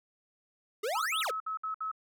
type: exponential two-way sweep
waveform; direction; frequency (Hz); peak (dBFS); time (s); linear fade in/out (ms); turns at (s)
square; up then down; 392 to 3951 to 392; -31; 0.83-1.31; 10; 1.2
type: tone bursts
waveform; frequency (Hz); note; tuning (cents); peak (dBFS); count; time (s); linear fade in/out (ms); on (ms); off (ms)
sine; 1290; E6; -38; -32; 6; 0.95-1.915; 5; 110; 61
effects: none